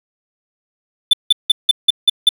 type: tone bursts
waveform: triangle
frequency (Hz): 3522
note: A7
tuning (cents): +1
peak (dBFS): -4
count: 7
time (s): 1.11-2.291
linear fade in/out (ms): 5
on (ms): 23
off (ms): 170
effects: 7-bit